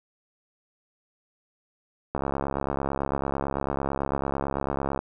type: click train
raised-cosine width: 1 ms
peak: -13 dBFS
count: 197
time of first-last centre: 2.15-4.991 s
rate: 69 Hz
effects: none